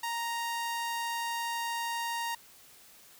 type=tone; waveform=sawtooth; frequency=932.3 Hz; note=A#5; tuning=in tune; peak=-28 dBFS; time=0.03-2.35 s; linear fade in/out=5 ms; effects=white hiss -56 dBFS RMS until 3.19 s